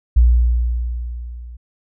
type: tone with level ramp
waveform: sine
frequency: 59.6 Hz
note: A#1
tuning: 39 cents sharp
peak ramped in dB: -6 to -32 dBFS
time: 0.16-1.57 s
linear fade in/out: 10 ms
effects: none